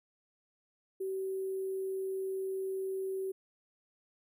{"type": "tone with sample-and-hold", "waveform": "sine", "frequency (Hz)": 382.6, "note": "G4", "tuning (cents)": -42, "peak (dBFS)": -33, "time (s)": [1, 3.32], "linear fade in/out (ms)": 10, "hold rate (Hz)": 11025, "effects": []}